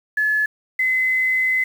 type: tone pair in turn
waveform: sine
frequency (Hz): 1714 / 2038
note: A6 / C7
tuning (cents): -46 / -46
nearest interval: minor third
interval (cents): 300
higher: second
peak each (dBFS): -16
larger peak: neither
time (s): 0.17-0.46 / 0.79-1.64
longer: second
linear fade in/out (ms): 5
effects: 7-bit